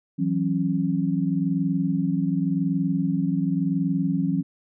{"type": "tone cluster", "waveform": "sine", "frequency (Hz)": [164.8, 185.7, 272.7], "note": ["E3", "F#3", "C#4"], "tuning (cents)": [0, 7, -28], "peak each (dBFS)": -25, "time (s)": [0.18, 4.43], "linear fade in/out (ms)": 20, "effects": []}